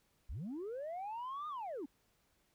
sine linear two-way sweep, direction up then down, 36.49 to 1238 to 247 Hz, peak -38 dBFS, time 0.29-1.86 s, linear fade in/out 10 ms, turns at 1.48 s, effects tanh soft clip ceiling -38 dBFS + pink hiss -75 dBFS RMS until 2.54 s

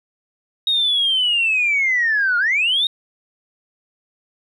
sine linear two-way sweep, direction down then up, 3765 to 1396.9 to 3765 Hz, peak -14 dBFS, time 0.67-2.87 s, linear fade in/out 2 ms, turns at 2.38 s, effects tanh soft clip ceiling -10 dBFS

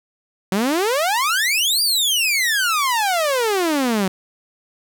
sawtooth exponential two-way sweep, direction up then down, 182 to 4850 to 182 Hz, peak -13 dBFS, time 0.52-4.08 s, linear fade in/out 2 ms, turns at 1.82 s, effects 9-bit

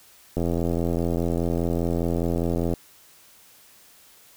click train, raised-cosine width 2 ms, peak -12 dBFS, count 202, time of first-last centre 0.37-2.737 s, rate 84.9 Hz, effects white hiss -53 dBFS RMS until 4.36 s

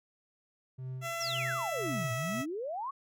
triangle tone with tremolo, 129.3 Hz, C3, 20 cents flat, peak -34 dBFS, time 0.78-2.42 s, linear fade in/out 10 ms, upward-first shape sine, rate 1.9 Hz, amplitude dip 95%
15% pulse tone with pitch glide, 672 to 652.1 Hz, E5 to E5, +33 to -19 cents, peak -28 dBFS, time 1.01-2.46 s, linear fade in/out 50 ms, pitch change -52 cents, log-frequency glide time 1.53-2.03 s
sine exponential two-way sweep, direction down then up, 6070 to 111.8 to 1153 Hz, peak -34 dBFS, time 1.2-2.91 s, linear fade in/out 10 ms, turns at 2.12 s
effects none

